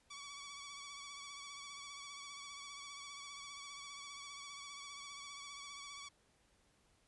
10% pulse tone with vibrato, 1135 Hz, C#6, 41 cents sharp, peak -40 dBFS, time 0.1-6.09 s, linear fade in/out 10 ms, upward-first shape triangle, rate 15 Hz, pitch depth 43 cents each way, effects pink hiss -73 dBFS RMS until 7.07 s + resampled to 24000 Hz

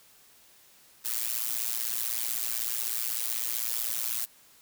blue noise with amplitude modulation, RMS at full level -27 dBFS, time 1.04-4.26 s, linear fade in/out 20 ms, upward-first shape sine, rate 116 Hz, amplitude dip 100%, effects white hiss -58 dBFS RMS until 4.61 s

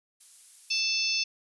violet noise, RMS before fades -47 dBFS, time 0.2-0.81 s, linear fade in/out 10 ms
harmonic tone, 880 Hz, A5, in tune, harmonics 3 / 4 / 5 / 6 / 7, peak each -30 / -37 / -32 / -29 / -35 dBFS, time 0.7-1.24 s, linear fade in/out 10 ms
effects resampled to 24000 Hz

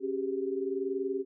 sine tone cluster, 272.8 / 386.2 / 406.9 Hz, C#4 / G4 / G#4, -28 / -26 / -35 cents, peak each -37 / -31 / -36 dBFS, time 0-1.25 s, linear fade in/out 50 ms, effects none

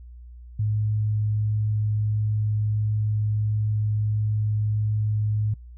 sine tone, 106.5 Hz, G#2, 44 cents sharp, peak -21 dBFS, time 0.59-5.54 s, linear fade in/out 5 ms, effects noise-tail reverb RT60 0.1 s tail -21 dB re dry + added 60 Hz sine -40 dBFS peak until 5.77 s

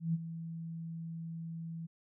sine tone with ADSR envelope, 164.81 Hz, E3, in tune, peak -27 dBFS, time 0-1.87 s, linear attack 140 ms, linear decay 31 ms, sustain -12 dB, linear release 16 ms, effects none

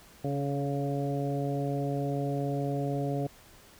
harmonic tone with a mistuned harmonic, 140.4 Hz, C#3, 22 cents sharp, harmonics 1 / 2 / 3 / 4 / 5, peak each -31 / -34 / -36 / -37 / -38 dBFS, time 0.24-3.27 s, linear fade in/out 5 ms, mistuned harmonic 3, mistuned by +17 cents, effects pink hiss -55 dBFS RMS until 3.79 s

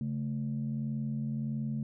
sine tone pair together, 138.46 / 220 Hz, C#3 / A3, -2 / 0 cents, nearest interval minor sixth, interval 802 cents, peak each -33 / -33 dBFS, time 0.01-1.83 s, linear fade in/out 2 ms, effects tanh soft clip ceiling -25 dBFS

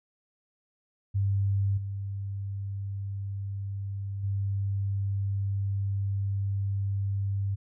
sine tone with level steps, 98.9 Hz, G2, 16 cents sharp, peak -23 / -31 / -26 dBFS, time 1.14-7.56 s, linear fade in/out 20 ms, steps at 1.77 / 4.23 s, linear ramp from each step 10 ms, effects none

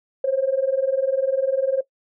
sine tone pair together, 521 / 541 Hz, C5 / C#5, -7 / -42 cents, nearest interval minor second, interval 65 cents, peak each -22 / -19 dBFS, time 0.24-1.81 s, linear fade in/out 5 ms, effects noise-tail reverb RT60 0.1 s tail -19 dB re dry + tanh soft clip ceiling -10 dBFS

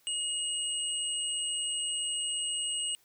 sine tone pair together, 2878 / 8183 Hz, F#7 / C9, -49 / -40 cents, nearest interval octave + tritone, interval 1809 cents, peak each -32 / -34 dBFS, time 0.07-2.95 s, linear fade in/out 0 ms, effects white hiss -66 dBFS RMS until 3.04 s

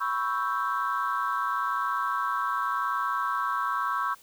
sine chord, C# half-diminished seventh, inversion third, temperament equal, 987.8 / 1108.7 / 1318.5 / 1568 Hz, B5 / C#6 / E6 / G6, 0 / 0 / 0 / 0 cents, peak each -32 / -28 / -30 / -33 dBFS, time 0-4.15 s, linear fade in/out 20 ms, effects tanh soft clip ceiling -18 dBFS + white hiss -55 dBFS RMS until 4.22 s

